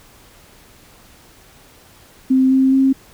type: tone with pitch steps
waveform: sine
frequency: 261.6 / 264.5 / 267.4 Hz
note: C4 / C4 / C4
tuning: 0 / +19 / +38 cents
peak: -10 dBFS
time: 2.3-2.93 s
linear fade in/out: 10 ms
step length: 210 ms
effects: pink hiss -47 dBFS RMS until 3.13 s